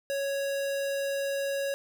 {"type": "tone", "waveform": "square", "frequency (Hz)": 554.4, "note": "C#5", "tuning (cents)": 0, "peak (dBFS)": -29, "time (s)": [0.1, 1.74], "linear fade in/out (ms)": 0, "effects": []}